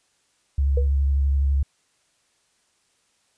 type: tone with vibrato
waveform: sine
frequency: 69.3 Hz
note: C#2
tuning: in tune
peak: -17 dBFS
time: 0.58-1.63 s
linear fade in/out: 5 ms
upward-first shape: triangle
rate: 12 Hz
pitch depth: 31 cents each way
type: tone with exponential decay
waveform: sine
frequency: 483.1 Hz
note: B4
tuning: 38 cents flat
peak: -21 dBFS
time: 0.77-0.9 s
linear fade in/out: 5 ms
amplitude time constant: 27 ms
effects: white hiss -66 dBFS RMS until 3.37 s + resampled to 22050 Hz